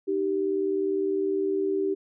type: tone pair together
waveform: sine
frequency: 309 / 388.8 Hz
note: D#4 / G4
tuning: -12 / -14 cents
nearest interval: major third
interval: 398 cents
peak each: -30 / -24 dBFS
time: 0.07-1.95 s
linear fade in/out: 20 ms
effects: none